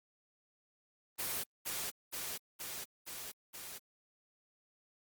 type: noise with echo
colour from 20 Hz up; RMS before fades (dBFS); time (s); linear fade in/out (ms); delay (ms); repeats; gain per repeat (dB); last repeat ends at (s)
white; -37; 1.18-1.44; 20; 470; 5; -2; 3.79
effects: Opus 24 kbps